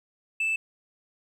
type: tone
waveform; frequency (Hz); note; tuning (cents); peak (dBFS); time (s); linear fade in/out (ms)
sine; 2637; E7; 0; -21; 0.4-0.56; 5
effects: tanh soft clip ceiling -23 dBFS + 10-bit